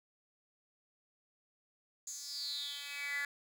10% pulse tone with high-pass filter sweep, 285.4 Hz, D4, 49 cents flat, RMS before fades -41 dBFS, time 2.07-3.25 s, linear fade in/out 2 ms, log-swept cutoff 6700 to 1800 Hz, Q 8.8, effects none

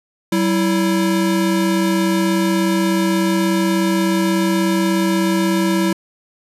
square tone pair together, 190.45 / 329.6 Hz, G3 / E4, -50 / 0 cents, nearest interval major sixth, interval 950 cents, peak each -18 dBFS, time 0.32-5.93 s, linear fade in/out 5 ms, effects resampled to 32000 Hz

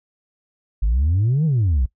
sine exponential two-way sweep, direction up then down, 47.77 to 164.81 to 57.1 Hz, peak -13 dBFS, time 0.82-1.86 s, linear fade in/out 10 ms, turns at 1.45 s, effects noise-tail reverb RT60 0.1 s tail -21 dB re dry + tanh soft clip ceiling -13 dBFS

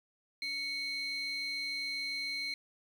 sine tone pair together, 2217 / 4150 Hz, C#7 / C8, 0 / -15 cents, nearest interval major seventh, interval 1085 cents, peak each -35 / -35 dBFS, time 0.42-2.54 s, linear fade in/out 2 ms, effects tanh soft clip ceiling -31 dBFS + 10-bit

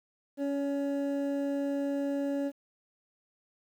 triangle tone pair together, 280 / 563.6 Hz, C#4 / C#5, +18 / +29 cents, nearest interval octave, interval 1211 cents, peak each -28 / -32 dBFS, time 0.37-2.52 s, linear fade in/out 50 ms, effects 10-bit

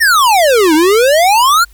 square exponential two-way sweep, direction down then up, 1900 to 300 to 1464 Hz, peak -7 dBFS, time 0-1.65 s, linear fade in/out 20 ms, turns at 0.74 s, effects added 50 Hz sine -39 dBFS peak until 1.73 s + white hiss -50 dBFS RMS until 1.73 s

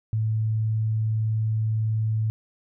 sine tone, 109.8 Hz, A2, 3 cents flat, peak -21 dBFS, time 0.13-2.3 s, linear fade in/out 0 ms, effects none

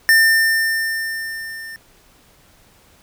square tone with level ramp, 1800 Hz, A6, 39 cents sharp, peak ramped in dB -9 to -32 dBFS, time 0.09-1.76 s, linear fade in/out 0 ms, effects pink hiss -52 dBFS RMS until 3.02 s

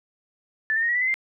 sine tone with pitch steps, 1756 / 1808.5 / 1862.6 / 1918.3 / 1975.6 / 2035 / 2095 Hz, A6 / A6 / A#6 / A#6 / B6 / C7 / C7, -4 / +47 / -2 / +49 / 0 / -49 / +2 cents, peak -20 dBFS, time 0.7-1.141 s, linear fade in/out 0 ms, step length 63 ms, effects none

